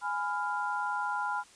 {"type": "chord", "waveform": "sine", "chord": "F diminished", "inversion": "first", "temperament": "equal with one note detuned", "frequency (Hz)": [830.6, 999.8, 1396.9], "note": ["Ab5", "Cb6", "F6"], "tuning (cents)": [0, 21, 0], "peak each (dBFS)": -34, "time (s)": [0.01, 1.44], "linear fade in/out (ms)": 50, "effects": ["white hiss -57 dBFS RMS until 1.55 s", "resampled to 22050 Hz"]}